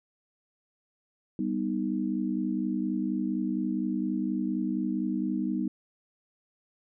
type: chord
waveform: sine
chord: G augmented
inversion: none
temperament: equal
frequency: 196 / 246.9 / 311.1 Hz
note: G3 / B3 / D#4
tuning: 0 / 0 / 0 cents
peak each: -31 dBFS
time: 1.39-5.68 s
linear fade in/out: 2 ms
effects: none